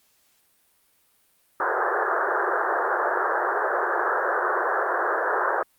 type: band-pass noise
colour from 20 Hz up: white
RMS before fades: -24 dBFS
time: 1.6-5.63 s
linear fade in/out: 2 ms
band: 350 to 1700 Hz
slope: 96 dB/octave
effects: white hiss -64 dBFS RMS until 5.78 s + Opus 48 kbps